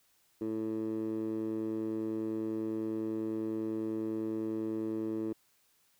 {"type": "tone with band-pass filter", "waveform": "15% pulse", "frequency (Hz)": 110, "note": "A2", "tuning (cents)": 0, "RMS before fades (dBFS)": -35, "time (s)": [0.41, 5.33], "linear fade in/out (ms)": 5, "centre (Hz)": 340, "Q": 2.9, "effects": ["white hiss -70 dBFS RMS until 5.99 s"]}